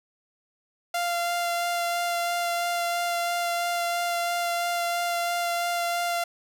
sawtooth tone with vibrato, 693 Hz, F5, 14 cents flat, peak -21 dBFS, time 0.94-6.24 s, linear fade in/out 5 ms, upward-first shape sine, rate 3 Hz, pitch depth 10 cents each way, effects none

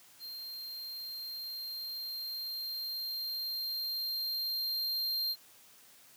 square tone with level ramp, 4186 Hz, C8, in tune, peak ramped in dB -42 to -31 dBFS, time 0.19-5.36 s, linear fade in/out 50 ms, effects white hiss -59 dBFS RMS until 6.16 s + high-pass 80 Hz 12 dB/octave

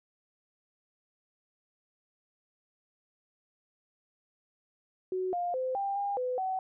sine tone with pitch steps, 371.5 / 704 / 515 / 793 / 805 / 503 / 755 Hz, F#4 / F5 / C5 / G5 / G5 / B4 / F#5, +7 / +14 / -28 / +20 / +46 / +32 / +35 cents, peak -29 dBFS, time 5.12-6.59 s, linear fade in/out 2 ms, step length 210 ms, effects none

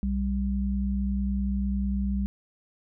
sine tone pair together, 62.27 / 197.7 Hz, B1 / G3, +15 / +15 cents, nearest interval octave + minor sixth, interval 2000 cents, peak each -27 dBFS, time 0.03-2.26 s, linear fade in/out 0 ms, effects none

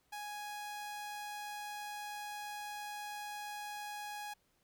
sawtooth tone, 831 Hz, G#5, 1 cent sharp, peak -38 dBFS, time 0.12-4.34 s, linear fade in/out 10 ms, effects pink hiss -75 dBFS RMS until 4.63 s

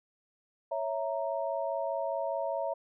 sine chord, A# diminished, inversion first, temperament equal, 554.4 / 659.3 / 932.3 Hz, C#5 / E5 / A#5, 0 / 0 / 0 cents, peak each -34 / -33 / -37 dBFS, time 0.71-2.74 s, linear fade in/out 10 ms, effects none

